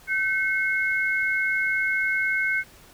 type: tone pair together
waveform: sine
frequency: 1536 / 2172 Hz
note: G6 / C#7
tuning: -36 / -36 cents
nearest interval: tritone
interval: 600 cents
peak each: -24 dBFS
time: 0.07-2.64 s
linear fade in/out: 50 ms
effects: pink hiss -51 dBFS RMS until 2.93 s